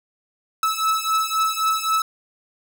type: beating tone pair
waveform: 45% pulse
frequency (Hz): 1302 / 1305.8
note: E6 / E6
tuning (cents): -22 / -17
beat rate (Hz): 3.8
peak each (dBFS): -22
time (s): 0.63-2.02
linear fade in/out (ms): 2
effects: none